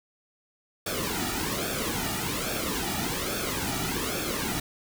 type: noise with flanger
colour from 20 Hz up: pink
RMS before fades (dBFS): -30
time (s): 0.86-4.6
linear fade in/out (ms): 5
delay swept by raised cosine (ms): 1 to 1.93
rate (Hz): 1.2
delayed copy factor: -0.7
effects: none